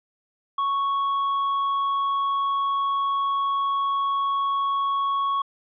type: tone with tanh clipping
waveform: sine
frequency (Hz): 1108.7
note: C#6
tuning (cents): 0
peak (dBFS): -22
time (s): 0.58-5.42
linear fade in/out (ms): 5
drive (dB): 4
effects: resampled to 11025 Hz